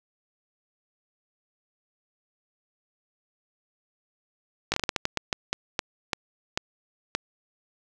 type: slowing click train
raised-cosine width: 0.2 ms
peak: -7 dBFS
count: 15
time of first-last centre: 4.72-7.15 s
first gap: 19 ms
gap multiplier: 1.3
effects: none